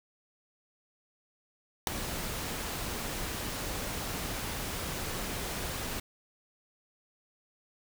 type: noise with ADSR envelope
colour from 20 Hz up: pink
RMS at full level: -20 dBFS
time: 1.87-6 s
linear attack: 3 ms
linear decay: 3 ms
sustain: -16 dB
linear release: 5 ms
effects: none